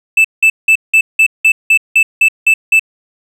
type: tone bursts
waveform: triangle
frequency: 2637 Hz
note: E7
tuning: in tune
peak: -3 dBFS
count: 11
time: 0.17-2.795 s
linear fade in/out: 5 ms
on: 75 ms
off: 180 ms
effects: none